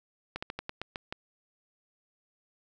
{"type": "slowing click train", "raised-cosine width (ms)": 0.3, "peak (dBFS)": -19, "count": 8, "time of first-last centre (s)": [0.36, 1.125], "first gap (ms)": 65, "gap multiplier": 1.17, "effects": []}